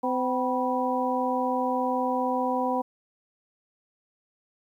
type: harmonic tone with a mistuned harmonic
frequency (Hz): 254.9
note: C4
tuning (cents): -45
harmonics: 1 / 2 / 3 / 4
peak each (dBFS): -29 / -29 / -29 / -29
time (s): 0.03-2.82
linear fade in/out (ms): 10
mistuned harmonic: 4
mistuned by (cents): -72
effects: 10-bit